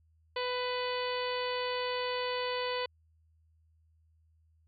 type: harmonic tone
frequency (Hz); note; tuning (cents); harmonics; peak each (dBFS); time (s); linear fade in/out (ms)
497.7; B4; +13; 1 / 2 / 3 / 4 / 5 / 6 / 7 / 8 / 9; -34 / -37 / -45 / -42 / -44 / -42 / -46 / -49 / -44; 0.36-2.86; 5
effects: added 80 Hz sine -64 dBFS peak until 4.67 s